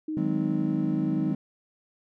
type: tone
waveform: sine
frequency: 311.1 Hz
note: D#4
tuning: in tune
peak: -28 dBFS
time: 0.08-1.32 s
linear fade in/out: 5 ms
type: chord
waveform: triangle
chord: Ab dominant seventh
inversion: second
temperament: just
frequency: 155.74 / 186.89 / 207.7 / 259.6 Hz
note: Eb3 / Gb3 / Ab3 / C4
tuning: +2 / +18 / 0 / -13 cents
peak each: -29 dBFS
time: 0.17-1.35 s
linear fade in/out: 2 ms
effects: none